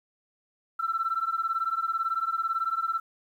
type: beating tone pair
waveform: sine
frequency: 1330 / 1348 Hz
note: E6 / E6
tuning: +15 / +38 cents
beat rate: 18 Hz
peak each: -28 dBFS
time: 0.79-3 s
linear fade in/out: 10 ms
effects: tanh soft clip ceiling -19 dBFS + 10-bit